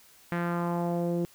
sawtooth tone with low-pass filter sweep, 172.6 Hz, F3, 20 cents flat, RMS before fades -29 dBFS, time 0.32-1.25 s, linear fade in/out 0 ms, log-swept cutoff 1900 to 400 Hz, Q 2.2, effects white hiss -57 dBFS RMS until 1.34 s

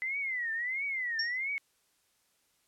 sine tone with vibrato, 2011 Hz, B6, 31 cents sharp, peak -31 dBFS, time 0.02-1.58 s, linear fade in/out 0 ms, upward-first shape triangle, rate 1.5 Hz, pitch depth 220 cents each way
sine tone with exponential decay, 5510 Hz, F8, 24 cents flat, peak -27 dBFS, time 1.19-1.38 s, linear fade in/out 5 ms, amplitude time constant 41 ms
effects white hiss -72 dBFS RMS until 2.67 s + low-pass 12000 Hz 12 dB/octave

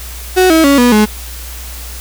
35% pulse tone with pitch steps, 370 / 322.1 / 280.4 / 244.1 / 212.5 Hz, F#4 / E4 / C#4 / B3 / G#3, 0 / -40 / +20 / -20 / +40 cents, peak -4 dBFS, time 0.36-1.06 s, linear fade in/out 20 ms, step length 140 ms, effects added 60 Hz sine -26 dBFS peak until 2 s + white hiss -30 dBFS RMS until 2 s

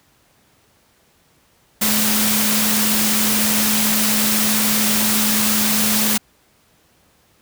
sine tone in noise, 214.1 Hz, A3, 47 cents flat, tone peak -21 dBFS, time 1.81-6.18 s, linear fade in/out 10 ms, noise white, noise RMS -18 dBFS, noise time 1.81-6.18 s, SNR -6 dB, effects pink hiss -57 dBFS RMS until 7.41 s + high-pass 60 Hz 12 dB/octave

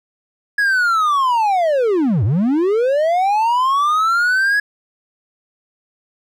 triangle linear two-way sweep, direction down then up, 1685 to 90.2 to 1685 Hz, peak -11 dBFS, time 0.58-4.6 s, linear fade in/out 5 ms, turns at 2.24 s, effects none

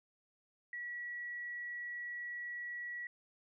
sine tone, 1932 Hz, B6, 39 cents flat, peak -40 dBFS, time 0.73-3.07 s, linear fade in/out 2 ms, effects none

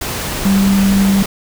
sine tone in noise, 196 Hz, G3, in tune, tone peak -9 dBFS, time 0.45-1.23 s, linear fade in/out 5 ms, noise pink, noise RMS -21 dBFS, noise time 0.01-1.26 s, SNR +9 dB, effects none

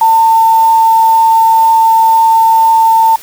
sine tone with quantisation, 899 Hz, A5, 37 cents sharp, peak -4 dBFS, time 0.01-3.16 s, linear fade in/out 5 ms, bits 4, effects white hiss -33 dBFS RMS until 3.22 s

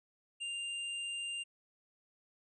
square tone, 2794 Hz, F7, in tune, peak -38 dBFS, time 0.4-1.44 s, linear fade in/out 20 ms, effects resampled to 24000 Hz

